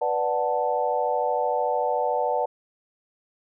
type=chord; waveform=sine; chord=B minor seventh; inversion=none; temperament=equal; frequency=493.9 / 587.3 / 740 / 880 Hz; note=B4 / D5 / F#5 / A5; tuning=0 / 0 / 0 / 0 cents; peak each=-27 / -27 / -27 / -27 dBFS; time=0.01-2.46 s; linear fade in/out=10 ms; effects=none